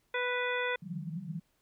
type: harmonic tone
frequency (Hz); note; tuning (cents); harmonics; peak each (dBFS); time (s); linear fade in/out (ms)
493.9; B4; 0; 1 / 2 / 3 / 4 / 5 / 7; -34 / -38 / -36 / -36 / -39 / -43; 0.14-0.76; 5
type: band-pass noise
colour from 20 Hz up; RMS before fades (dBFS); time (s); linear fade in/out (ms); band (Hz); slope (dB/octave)
white; -39; 0.82-1.4; 10; 150 to 190; 96
effects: pink hiss -74 dBFS RMS until 1.61 s